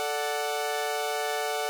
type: chord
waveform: sawtooth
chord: D major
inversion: second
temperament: equal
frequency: 440 / 587.3 / 740 Hz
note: A4 / D5 / F#5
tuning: 0 / 0 / 0 cents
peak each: -28 / -30 / -27 dBFS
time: 0-1.69 s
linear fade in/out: 0 ms
effects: none